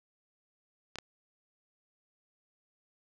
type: clicks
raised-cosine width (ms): 0.2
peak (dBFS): -22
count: 2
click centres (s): 0.957 / 0.986
effects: none